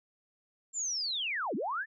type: linear two-way sweep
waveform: sine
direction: down then up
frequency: 7430 to 182.8 to 1828 Hz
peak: -31 dBFS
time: 0.73-1.86 s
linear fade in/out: 50 ms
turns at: 1.55 s
effects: none